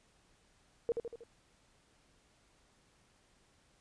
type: tone with echo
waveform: sine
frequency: 467.8 Hz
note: A#4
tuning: 6 cents sharp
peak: -28 dBFS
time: 0.89-0.92 s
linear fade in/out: 0 ms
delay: 79 ms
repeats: 4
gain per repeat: -5 dB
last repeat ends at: 1.236 s
effects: pink hiss -69 dBFS RMS until 3.8 s + resampled to 22050 Hz